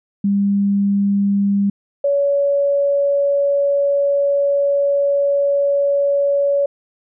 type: tone pair in turn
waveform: sine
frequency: 200.1 / 564.4 Hz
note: G3 / C#5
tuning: +36 / +31 cents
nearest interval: octave + tritone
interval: 1795 cents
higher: second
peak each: -13 dBFS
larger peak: neither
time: 0.24-1.7 / 2.04-6.66 s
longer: second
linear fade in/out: 5 ms
effects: none